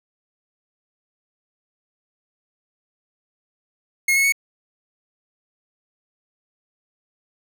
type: tone with pitch steps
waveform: 45% pulse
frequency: 2160 / 2189 / 2218 Hz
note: C#7 / C#7 / C#7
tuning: -45 / -22 / 0 cents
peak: -15 dBFS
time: 4.08-4.323 s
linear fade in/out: 5 ms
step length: 81 ms
effects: none